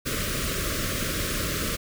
pink band-stop noise, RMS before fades -28 dBFS, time 0.05-1.77 s, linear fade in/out 20 ms, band 640 to 1100 Hz, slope 96 dB/octave, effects none

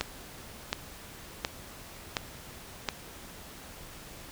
click train, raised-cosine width 0.2 ms, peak -10 dBFS, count 5, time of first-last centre 0.01-2.888 s, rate 1.39 Hz, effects pink hiss -47 dBFS RMS until 4.31 s

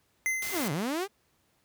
square tone with exponential decay, 2062 Hz, C7, 26 cents flat, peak -25 dBFS, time 0.26-1.05 s, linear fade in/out 0 ms, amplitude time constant 170 ms
white noise, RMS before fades -36 dBFS, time 0.42-0.68 s, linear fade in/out 2 ms
sawtooth linear two-way sweep, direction down then up, 415.7 to 133.3 to 415.7 Hz, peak -25 dBFS, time 0.51-1.08 s, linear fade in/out 50 ms, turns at 0.72 s
effects pink hiss -70 dBFS RMS until 1.64 s + high-pass 60 Hz 12 dB/octave

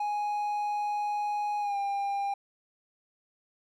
triangle tone with pitch glide, 830.6 to 799.5 Hz, G#5 to G5, 0 to +34 cents, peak -26 dBFS, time 0-2.34 s, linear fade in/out 5 ms, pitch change -66 cents, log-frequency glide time 1.6-1.77 s, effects none

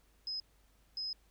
sine tone bursts at uneven times, 5080 Hz, D#8, 35 cents sharp, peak -36 dBFS, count 2, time 0.27-0.4 / 0.97-1.13 s, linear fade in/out 2 ms, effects added 50 Hz sine -67 dBFS peak until 1.3 s + pink hiss -71 dBFS RMS until 1.3 s

